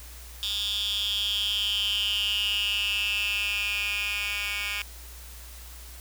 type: tone with high-pass filter sweep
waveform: 10% pulse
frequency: 204.5 Hz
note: G#3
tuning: 26 cents flat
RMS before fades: -28 dBFS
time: 0.43-4.82 s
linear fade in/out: 0 ms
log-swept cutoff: 3600 to 2200 Hz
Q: 9.3
effects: added 60 Hz sine -43 dBFS peak until 6 s + white hiss -47 dBFS RMS until 6 s